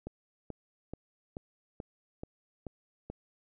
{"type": "click train", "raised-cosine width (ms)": 2, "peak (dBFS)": -26, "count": 8, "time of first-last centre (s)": [0.07, 3.1], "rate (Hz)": 2.31, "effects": []}